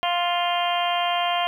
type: harmonic tone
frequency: 350 Hz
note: F4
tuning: 4 cents sharp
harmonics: 2 / 3 / 4 / 5 / 6 / 7 / 8 / 9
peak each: -23 / -27 / -35 / -36 / -34 / -35 / -31 / -30 dBFS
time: 0.03-1.47 s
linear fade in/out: 0 ms
effects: 9-bit